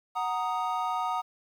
triangle chord, D# minor, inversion first, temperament equal, 740 / 932.3 / 1244.5 Hz, F#5 / A#5 / D#6, 0 / 0 / 0 cents, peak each -30 dBFS, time 0.15-1.22 s, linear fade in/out 20 ms, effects 10-bit

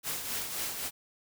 white noise with tremolo, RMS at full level -33 dBFS, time 0.03-0.91 s, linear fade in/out 50 ms, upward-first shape triangle, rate 3.8 Hz, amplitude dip 55%, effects none

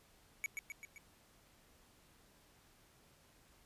square tone with echo, 2261 Hz, C#7, 34 cents sharp, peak -36 dBFS, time 0.44-0.46 s, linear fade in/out 0 ms, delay 130 ms, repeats 4, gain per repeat -4 dB, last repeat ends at 0.98 s, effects pink hiss -67 dBFS RMS until 3.65 s + resampled to 32000 Hz

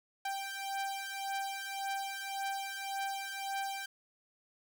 sawtooth beating tone pair, 784 / 785.8 Hz, G5 / G5, 0 / +4 cents, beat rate 1.8 Hz, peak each -35 / -36 dBFS, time 0.25-3.86 s, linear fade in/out 5 ms, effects none

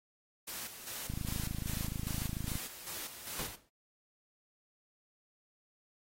white noise with tremolo, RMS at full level -42 dBFS, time 0.47-3.56 s, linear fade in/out 10 ms, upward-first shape square, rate 2.5 Hz, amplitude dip 55%
click train, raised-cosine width 5 ms, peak -25 dBFS, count 40, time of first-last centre 1.1-2.555 s, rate 26.8 Hz
pink noise with exponential decay, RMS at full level -37 dBFS, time 3.39-3.69 s, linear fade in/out 0 ms, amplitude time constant 64 ms
effects AAC 48 kbps

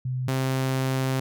sine / sawtooth tone pair in turn, 127.8 / 131.85 Hz, C3 / C3, -40 / +14 cents, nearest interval minor second, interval 54 cents, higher second, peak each -25 / -19 dBFS, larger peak second, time 0.05-0.28 / 0.28-1.2 s, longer second, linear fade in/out 5 ms, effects none

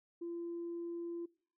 sine tone, 341.3 Hz, F4, 40 cents flat, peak -38 dBFS, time 0.21-1.26 s, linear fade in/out 10 ms, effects noise-tail reverb RT60 0.5 s tail -23 dB re dry + tanh soft clip ceiling -35 dBFS

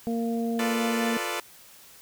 harmonic tone, 231.1 Hz, A#3, 15 cents flat, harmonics 1 / 2 / 3, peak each -26 / -32 / -36 dBFS, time 0.07-1.17 s, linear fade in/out 0 ms
10% pulse chord, B half-diminished seventh, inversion second, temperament equal, 349.2 / 440 / 493.9 / 587.3 Hz, F4 / A4 / B4 / D5, 0 / 0 / 0 / 0 cents, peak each -25 / -25 / -27 / -26 dBFS, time 0.59-1.4 s, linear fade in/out 2 ms
effects white hiss -51 dBFS RMS until 2.01 s

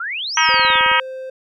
sine exponential two-way sweep, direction up then down, 1318.5 to 6020 to 3256 Hz, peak -22 dBFS, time 0-0.81 s, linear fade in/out 5 ms, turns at 0.37 s
harmonic tone, 317.2 Hz, D#4, 33 cents sharp, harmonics 3 / 4 / 5 / 6 / 7 / 8 / 9 / 10, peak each -18 / -19 / -20 / -21 / -21 / -22 / -23 / -23 dBFS, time 0.37-1 s, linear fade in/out 2 ms
triangle tone, 522 Hz, C5, 4 cents flat, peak -25 dBFS, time 0.49-1.3 s, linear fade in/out 5 ms
click train, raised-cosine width 2 ms, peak -21 dBFS, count 9, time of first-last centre 0.49-0.916 s, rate 18.8 Hz
effects none

